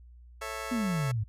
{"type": "chord", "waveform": "15% pulse", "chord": "A major", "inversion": "none", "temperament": "just", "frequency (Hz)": [440, 550, 660], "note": ["A4", "C#5", "E5"], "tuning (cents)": [0, -14, 2], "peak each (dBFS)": -34, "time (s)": [0.41, 1.12], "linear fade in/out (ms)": 10}
{"type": "exponential sweep", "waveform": "sine", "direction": "down", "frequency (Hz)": [254, 101], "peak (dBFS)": -27, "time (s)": [0.71, 1.24], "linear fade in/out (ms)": 10}
{"effects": ["added 60 Hz sine -49 dBFS peak until 1.28 s", "resampled to 32000 Hz"]}